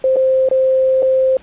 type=tone with dropouts; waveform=sine; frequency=524 Hz; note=C5; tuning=2 cents sharp; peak=-10 dBFS; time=0.04-1.37 s; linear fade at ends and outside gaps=2 ms; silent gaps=0.16-0.166 / 0.488-0.512 / 1.023-1.028 s; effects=pink hiss -45 dBFS RMS until 1.42 s + resampled to 8000 Hz